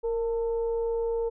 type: tone with frequency modulation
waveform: sine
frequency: 462.3 Hz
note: A#4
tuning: 14 cents flat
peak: -25 dBFS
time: 0.03-1.3 s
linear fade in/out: 20 ms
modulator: 432 Hz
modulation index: 0.36
effects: none